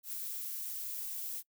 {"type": "noise with ADSR envelope", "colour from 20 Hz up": "violet", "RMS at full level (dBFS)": -38, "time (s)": [0.03, 1.43], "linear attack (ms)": 99, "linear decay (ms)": 12, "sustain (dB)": -2, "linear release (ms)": 45, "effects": ["noise-tail reverb RT60 0.1 s tail -24 dB re dry"]}